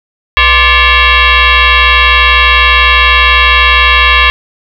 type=tone with frequency modulation; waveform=sine; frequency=493.9 Hz; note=B4; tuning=in tune; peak=-3 dBFS; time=0.37-4.3 s; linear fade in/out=0 ms; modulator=556 Hz; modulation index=5.3; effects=7-bit